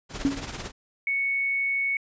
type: noise with tremolo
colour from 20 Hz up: pink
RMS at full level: -32 dBFS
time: 0.09-0.72 s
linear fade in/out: 50 ms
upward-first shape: triangle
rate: 18 Hz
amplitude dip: 70%
type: tone with exponential decay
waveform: sine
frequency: 277.2 Hz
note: C#4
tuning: in tune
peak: -16 dBFS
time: 0.25-0.47 s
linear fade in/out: 0 ms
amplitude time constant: 46 ms
type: tone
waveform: sine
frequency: 2217 Hz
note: C#7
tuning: in tune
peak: -23 dBFS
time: 1.07-1.97 s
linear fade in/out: 2 ms
effects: resampled to 16000 Hz